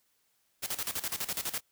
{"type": "noise with tremolo", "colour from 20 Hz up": "white", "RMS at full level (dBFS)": -33, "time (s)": [0.62, 1.61], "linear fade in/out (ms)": 20, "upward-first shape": "square", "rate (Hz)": 12, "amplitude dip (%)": 80, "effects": ["white hiss -73 dBFS RMS until 1.71 s"]}